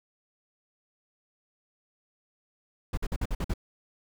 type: noise bursts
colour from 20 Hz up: brown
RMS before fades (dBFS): -28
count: 7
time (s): 2.93-3.538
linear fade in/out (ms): 5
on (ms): 44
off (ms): 50
effects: none